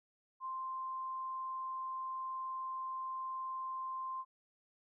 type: tone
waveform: sine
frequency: 1046.5 Hz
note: C6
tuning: in tune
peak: -38 dBFS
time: 0.4-4.25 s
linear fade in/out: 50 ms
effects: none